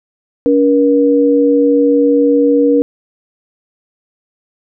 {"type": "tone pair together", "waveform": "sine", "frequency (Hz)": [284.1, 476.9], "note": ["C#4", "A#4"], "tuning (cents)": [43, 39], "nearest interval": "major sixth", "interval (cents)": 896, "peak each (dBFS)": -10, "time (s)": [0.46, 2.82], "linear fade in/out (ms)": 0, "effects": []}